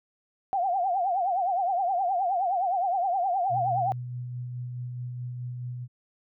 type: tone with vibrato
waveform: sine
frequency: 740 Hz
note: F#5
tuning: in tune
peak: -23 dBFS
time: 0.53-3.92 s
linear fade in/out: 0 ms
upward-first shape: triangle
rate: 9.6 Hz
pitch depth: 160 cents each way
type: tone with tremolo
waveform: sine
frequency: 123.47 Hz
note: B2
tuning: in tune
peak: -31 dBFS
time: 3.49-5.88 s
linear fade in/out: 50 ms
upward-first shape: sine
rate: 4.7 Hz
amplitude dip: 25%
effects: none